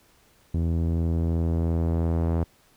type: tone with low-pass filter sweep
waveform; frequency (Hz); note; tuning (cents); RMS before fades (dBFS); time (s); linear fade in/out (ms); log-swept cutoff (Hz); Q
sawtooth; 82.9; E2; +10; -24; 0.54-2.44; 5; 280 to 780; 0.78
effects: pink hiss -60 dBFS RMS until 2.76 s